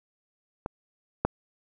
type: clicks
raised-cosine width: 1 ms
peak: -17 / -8 dBFS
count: 2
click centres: 0.661 / 1.25 s
effects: none